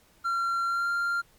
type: tone with pitch glide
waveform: triangle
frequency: 1371 to 1390.9 Hz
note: F6 to F6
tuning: -32 to -7 cents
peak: -23 dBFS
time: 0.24-1.22 s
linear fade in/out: 20 ms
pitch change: +25 cents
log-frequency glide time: 0.66-0.9 s
effects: pink hiss -61 dBFS RMS until 1.38 s + MP3 96 kbps